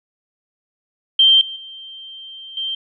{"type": "tone with level steps", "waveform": "sine", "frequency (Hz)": 3145, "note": "G7", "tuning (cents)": 5, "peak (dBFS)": [-8, -27, -33, -21], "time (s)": [1.19, 2.75], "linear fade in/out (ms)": 5, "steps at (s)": [1.41, 1.56, 2.57], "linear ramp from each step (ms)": 2, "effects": []}